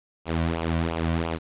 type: tone with flanger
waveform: sawtooth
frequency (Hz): 82.41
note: E2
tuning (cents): 0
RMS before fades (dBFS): -26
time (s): 0.25-1.39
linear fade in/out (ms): 50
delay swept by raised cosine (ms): 0.51 to 2.41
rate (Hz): 2.9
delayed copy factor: -0.75
effects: resampled to 8000 Hz + 8-bit